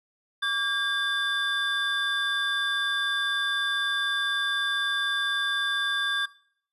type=tone cluster; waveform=triangle; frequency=1149 / 1613 / 3531 Hz; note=D6 / G6 / A7; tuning=-38 / +49 / +5 cents; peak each=-31 / -25 / -27 dBFS; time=0.42-6.26 s; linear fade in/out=10 ms; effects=noise-tail reverb RT60 0.6 s tail -20 dB re dry + resampled to 32000 Hz